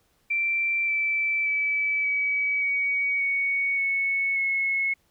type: tone with pitch steps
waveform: sine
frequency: 2349 / 2325 / 2301 / 2277 / 2253 / 2230 / 2207 / 2184 Hz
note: D7 / D7 / D7 / C#7 / C#7 / C#7 / C#7 / C#7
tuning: 0 / -18 / -36 / +46 / +28 / +10 / -8 / -26 cents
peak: -22 dBFS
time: 0.3-4.94 s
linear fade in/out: 10 ms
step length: 580 ms
effects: pink hiss -67 dBFS RMS until 5.1 s